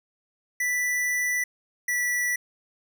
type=tone pair in turn; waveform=square; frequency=1975.5 / 1957.3 Hz; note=B6 / B6; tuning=0 / -16 cents; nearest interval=unison; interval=16 cents; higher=first; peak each=-24 dBFS; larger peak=neither; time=0.6-1.44 / 1.88-2.36 s; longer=first; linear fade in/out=5 ms; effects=none